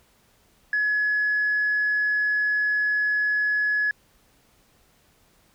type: tone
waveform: sine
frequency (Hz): 1694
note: G#6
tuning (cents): +34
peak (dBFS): -19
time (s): 0.73-3.91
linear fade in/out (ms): 2
effects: tanh soft clip ceiling -16 dBFS + pink hiss -61 dBFS RMS until 5.54 s